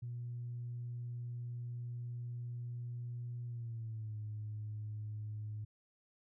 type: tone with pitch glide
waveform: sine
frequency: 120.4 to 106.65 Hz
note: B2 to G#2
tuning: -44 to +46 cents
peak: -39 dBFS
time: 0.02-5.65 s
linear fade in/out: 10 ms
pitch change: -210 cents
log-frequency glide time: 3.46-4.17 s
effects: tanh soft clip ceiling -35 dBFS